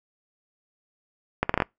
accelerating click train, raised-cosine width 0.5 ms, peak -6 dBFS, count 6, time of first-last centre 1.43-1.622 s, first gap 64 ms, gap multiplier 0.74, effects noise-tail reverb RT60 0.2 s tail -26 dB re dry

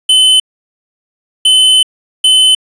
square tone bursts at uneven times, 3040 Hz, F#7, 46 cents sharp, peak -5 dBFS, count 3, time 0.09-0.4 / 1.45-1.83 / 2.24-2.55 s, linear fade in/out 5 ms, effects resampled to 22050 Hz + 7-bit

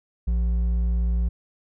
sine tone with hard clipping, 58.2 Hz, A#1, 2 cents flat, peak -21 dBFS, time 0.27-1.29 s, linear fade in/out 10 ms, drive 5 dB, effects none

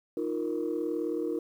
sine chord, Eb suspended second, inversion none, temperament just, 311.1 / 350 / 466.7 Hz, Eb4 / F4 / Bb4, 0 / +4 / +2 cents, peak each -32 dBFS, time 0.17-1.39 s, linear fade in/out 2 ms, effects tanh soft clip ceiling -22 dBFS + 10-bit

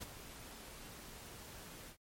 pink noise with ADSR envelope, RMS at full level -43 dBFS, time 0-1.97 s, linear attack 23 ms, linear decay 20 ms, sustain -9 dB, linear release 82 ms, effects MP3 64 kbps

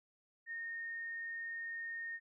sine tone, 1841 Hz, A#6, 22 cents flat, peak -40 dBFS, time 0.46-2.2 s, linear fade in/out 50 ms, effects none

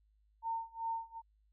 sine tone with tremolo, 910 Hz, A#5, 42 cents flat, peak -33 dBFS, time 0.42-1.22 s, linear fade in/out 50 ms, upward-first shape sine, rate 2.6 Hz, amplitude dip 95%, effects added 52 Hz sine -68 dBFS peak until 1.52 s

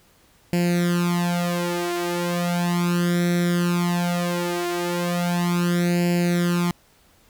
sawtooth tone with flanger, 174.61 Hz, F3, in tune, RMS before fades -22 dBFS, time 0.53-6.71 s, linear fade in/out 0 ms, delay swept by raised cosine 0.41 to 5.21 ms, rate 0.18 Hz, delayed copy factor +0.9, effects pink hiss -57 dBFS RMS until 7.29 s

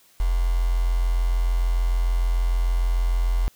sine tone with quantisation, 43.37 Hz, F1, 11 cents flat, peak -18 dBFS, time 0.2-3.48 s, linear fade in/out 0 ms, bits 6, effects white hiss -57 dBFS RMS until 3.55 s

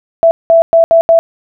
sine tone bursts at uneven times, 663 Hz, E5, 10 cents sharp, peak -3 dBFS, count 5, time 0.23-0.31 / 0.5-0.62 / 0.73-0.84 / 0.91-1.01 / 1.09-1.19 s, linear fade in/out 0 ms, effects none

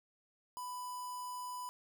square tone with notch filter, 994 Hz, B5, 11 cents sharp, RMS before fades -43 dBFS, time 0.57-1.69 s, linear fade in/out 0 ms, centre 2400 Hz, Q 0.51, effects none

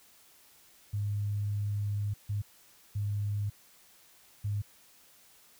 sine tone bursts at uneven times, 102.7 Hz, G#2, 19 cents flat, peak -29 dBFS, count 4, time 0.93-2.14 / 2.29-2.42 / 2.95-3.5 / 4.44-4.62 s, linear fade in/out 10 ms, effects white hiss -60 dBFS RMS until 5.59 s

